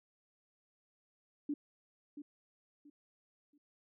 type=tone with echo; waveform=sine; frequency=291.6 Hz; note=D4; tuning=12 cents flat; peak=-33 dBFS; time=1.49-1.54 s; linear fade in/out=5 ms; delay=680 ms; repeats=3; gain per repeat=-11 dB; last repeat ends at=3.58 s; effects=none